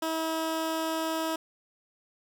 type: tone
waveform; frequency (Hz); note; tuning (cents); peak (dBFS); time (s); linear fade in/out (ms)
15% pulse; 322; E4; -41; -22; 0.02-1.36; 5
effects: none